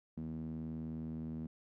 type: tone with band-pass filter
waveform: sawtooth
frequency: 79.7 Hz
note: D#2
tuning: 42 cents sharp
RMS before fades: -42 dBFS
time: 0.17-1.47 s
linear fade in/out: 5 ms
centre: 210 Hz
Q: 5.8
effects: none